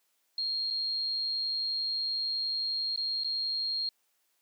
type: tone with dropouts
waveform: sine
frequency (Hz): 4237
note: C8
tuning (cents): +21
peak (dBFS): -29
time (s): 0.38-3.89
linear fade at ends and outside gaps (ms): 2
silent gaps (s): 0.703-0.707 / 2.961-2.975 / 3.236-3.245
effects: white hiss -74 dBFS RMS until 4.41 s + high-pass 300 Hz 12 dB/octave